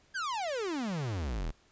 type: exponential sweep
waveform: 45% pulse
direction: down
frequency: 1661.2 to 34.65 Hz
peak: -32 dBFS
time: 0.14-1.52 s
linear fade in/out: 20 ms
effects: pink hiss -65 dBFS RMS until 1.71 s + resampled to 16000 Hz